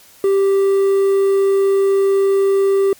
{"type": "tone with quantisation", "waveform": "triangle", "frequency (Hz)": 392, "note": "G4", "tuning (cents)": 0, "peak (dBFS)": -9, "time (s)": [0.24, 2.93], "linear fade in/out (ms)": 2, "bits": 6, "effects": ["white hiss -46 dBFS RMS until 2.99 s", "MP3 96 kbps"]}